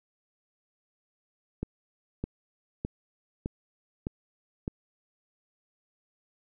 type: click train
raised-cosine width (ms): 3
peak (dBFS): -18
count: 6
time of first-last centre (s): 1.63-4.679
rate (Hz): 1.64
effects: none